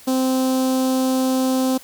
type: tone with notch filter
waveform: sawtooth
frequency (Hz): 260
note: C4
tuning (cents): -11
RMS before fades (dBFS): -19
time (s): 0.07-1.78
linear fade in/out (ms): 10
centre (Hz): 2000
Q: 0.54
effects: white hiss -45 dBFS RMS until 1.83 s